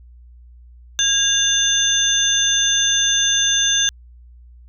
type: tone cluster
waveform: sine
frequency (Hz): 1621 / 2807 / 3542 / 6200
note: G#6 / F7 / A7 / G8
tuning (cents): -42 / +8 / +11 / -20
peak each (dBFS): -23 / -26 / -18 / -18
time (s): 0.99-3.89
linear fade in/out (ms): 0
effects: added 60 Hz sine -41 dBFS peak until 4.68 s